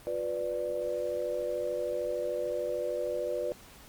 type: chord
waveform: sine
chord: B diminished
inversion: second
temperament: equal with one note detuned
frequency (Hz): 356.8 / 493.9 / 587.3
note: F4 / B4 / D5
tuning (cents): +37 / 0 / 0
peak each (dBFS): -38 / -33 / -33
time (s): 0.07-3.52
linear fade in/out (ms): 0
effects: pink hiss -53 dBFS RMS until 3.88 s + Opus 32 kbps